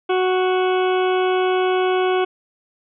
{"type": "harmonic tone", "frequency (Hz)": 370, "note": "F#4", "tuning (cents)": 0, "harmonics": [1, 2, 3, 4, 6, 7, 8, 9], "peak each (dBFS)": [-17, -23, -27, -29, -33, -34, -35, -36], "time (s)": [0.09, 2.25], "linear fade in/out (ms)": 10, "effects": []}